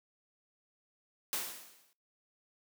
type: noise with exponential decay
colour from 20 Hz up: white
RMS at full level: -33 dBFS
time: 1.33-1.93 s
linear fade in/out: 0 ms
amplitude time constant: 130 ms
effects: noise-tail reverb RT60 0.3 s tail -23 dB re dry + high-pass 200 Hz 12 dB/octave